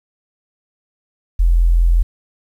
sine tone, 42.56 Hz, F1, 44 cents flat, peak -9 dBFS, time 1.39-2.03 s, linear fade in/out 10 ms, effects 8-bit

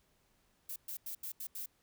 violet noise bursts at uneven times, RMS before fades -42 dBFS, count 6, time 0.69-0.76 / 0.88-0.97 / 1.06-1.15 / 1.23-1.32 / 1.4-1.47 / 1.55-1.66 s, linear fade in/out 5 ms, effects pink hiss -73 dBFS RMS until 1.82 s

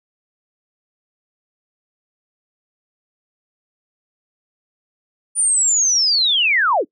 sine linear sweep, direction down, 9397 to 233.1 Hz, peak -13 dBFS, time 5.35-6.85 s, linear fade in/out 50 ms, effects noise-tail reverb RT60 0.1 s tail -23 dB re dry

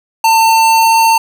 square tone with pitch glide, 898 to 903.2 Hz, A5 to A5, +35 to +45 cents, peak -7 dBFS, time 0.24-1.18 s, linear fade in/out 5 ms, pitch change +10 cents, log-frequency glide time 0.44-1.04 s, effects none

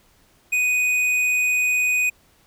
triangle tone with tanh clipping, 2489 Hz, D#7, in tune, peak -19 dBFS, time 0.52-2.1 s, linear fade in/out 10 ms, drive 14 dB, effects pink hiss -58 dBFS RMS until 2.46 s

